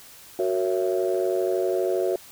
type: chord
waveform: sine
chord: F# dominant seventh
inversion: none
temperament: just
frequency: 370 / 462.5 / 555 / 666 Hz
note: F#4 / A#4 / C#5 / E5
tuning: 0 / -14 / +2 / +18 cents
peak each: -23 / -28 / -28 / -28 dBFS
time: 0.39-2.16 s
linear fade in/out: 2 ms
effects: tanh soft clip ceiling -13 dBFS + white hiss -47 dBFS RMS until 2.31 s